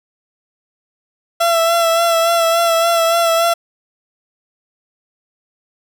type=tone with vibrato; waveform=30% pulse; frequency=670 Hz; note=E5; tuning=28 cents sharp; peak=-9 dBFS; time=1.4-3.54 s; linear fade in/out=10 ms; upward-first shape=sine; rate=3.5 Hz; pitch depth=29 cents each way; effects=none